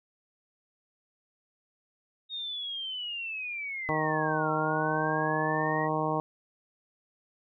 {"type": "linear two-way sweep", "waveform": "sine", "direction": "down then up", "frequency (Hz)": [3729, 1351, 1914], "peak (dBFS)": -33, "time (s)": [2.29, 5.89], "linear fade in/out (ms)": 50, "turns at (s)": 4.51}
{"type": "harmonic tone", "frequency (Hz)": 155.56, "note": "D#3", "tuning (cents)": 0, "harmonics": [1, 2, 3, 4, 5, 6, 7], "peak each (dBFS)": [-34, -34, -34, -34, -34, -34, -34], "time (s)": [3.89, 6.2], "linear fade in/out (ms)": 0}
{"effects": []}